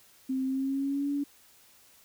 sine tone with pitch glide, 262.7 to 284.8 Hz, C4 to C#4, +7 to +47 cents, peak -27 dBFS, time 0.29-1.24 s, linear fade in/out 10 ms, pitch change +140 cents, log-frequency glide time 0.45-1.1 s, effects white hiss -59 dBFS RMS until 2.04 s

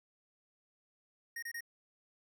square tone bursts, 1864.7 Hz, A#6, in tune, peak -40 dBFS, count 3, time 1.36-1.607 s, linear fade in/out 5 ms, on 65 ms, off 26 ms, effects none

